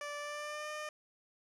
15% pulse tone with pitch glide, 584 to 606 Hz, D5 to D#5, -10 to -46 cents, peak -33 dBFS, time 0.01-0.89 s, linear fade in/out 2 ms, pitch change +64 cents, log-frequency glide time 0.18-0.71 s, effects low-pass 9000 Hz 12 dB/octave

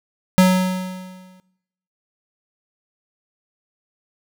square tone with exponential decay, 185 Hz, F#3, in tune, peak -8 dBFS, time 0.38-1.4 s, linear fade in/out 0 ms, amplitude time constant 220 ms, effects noise-tail reverb RT60 0.8 s tail -18 dB re dry

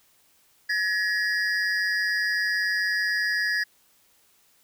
triangle tone cluster, 1696 / 1891 / 4912 Hz, G#6 / A#6 / D#8, +36 / +24 / -23 cents, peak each -23 / -26 / -31 dBFS, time 0.69-3.64 s, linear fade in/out 10 ms, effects white hiss -62 dBFS RMS until 4.63 s

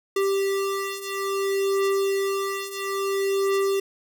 square beating tone pair, 392 / 392.59 Hz, G4 / G4, 0 / +3 cents, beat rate 0.59 Hz, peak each -28 / -25 dBFS, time 0.16-3.8 s, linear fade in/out 5 ms, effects none

